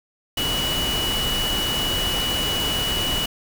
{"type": "tone in noise", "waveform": "sine", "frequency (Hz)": 2940, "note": "F#7", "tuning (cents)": -12, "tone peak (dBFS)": -23, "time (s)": [0.37, 3.26], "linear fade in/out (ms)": 5, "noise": "pink", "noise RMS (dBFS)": -26, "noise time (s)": [0.37, 3.26], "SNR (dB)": 0, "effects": []}